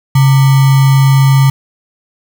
sine tone with sample-and-hold, 135.9 Hz, C#3, 34 cents flat, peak -4 dBFS, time 0.15-1.5 s, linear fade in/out 5 ms, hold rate 1050 Hz, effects none

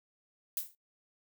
violet noise with exponential decay, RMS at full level -30 dBFS, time 0.57-0.75 s, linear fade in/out 2 ms, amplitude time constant 38 ms, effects noise-tail reverb RT60 0.1 s tail -18 dB re dry

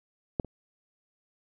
clicks, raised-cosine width 2 ms, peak -13 / -30 dBFS, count 2, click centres 0.398 / 0.447 s, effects none

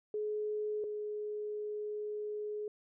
sine tone pair in turn, 423.4 / 420.7 Hz, G#4 / G#4, +33 / +22 cents, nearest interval unison, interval 11 cents, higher first, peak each -33 / -36 dBFS, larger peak first, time 0.14-0.84 / 0.84-2.68 s, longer second, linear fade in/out 2 ms, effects none

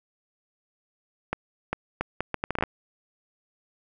accelerating click train, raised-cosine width 0.5 ms, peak -11 dBFS, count 12, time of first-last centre 1.33-2.637 s, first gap 400 ms, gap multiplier 0.7, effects none

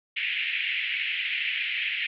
pink band-pass noise, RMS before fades -29 dBFS, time 0.16-2.07 s, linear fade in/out 10 ms, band 2000 to 3000 Hz, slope 48 dB/octave, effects none

